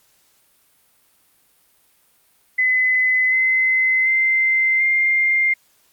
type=tone with pitch steps; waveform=sine; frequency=2022 / 2050 / 2079 / 2108 Hz; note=B6 / C7 / C7 / C7; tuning=+40 / -36 / -12 / +12 cents; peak=-14 dBFS; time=2.58-5.54 s; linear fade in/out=10 ms; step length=740 ms; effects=white hiss -59 dBFS RMS until 5.92 s + Opus 48 kbps